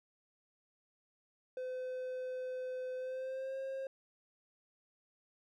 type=tone with pitch glide; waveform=triangle; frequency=510 to 534.7 Hz; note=C5 to C5; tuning=-44 to +37 cents; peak=-36 dBFS; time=1.57-3.87 s; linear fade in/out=2 ms; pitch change=+81 cents; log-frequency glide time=2.96-3.57 s; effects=none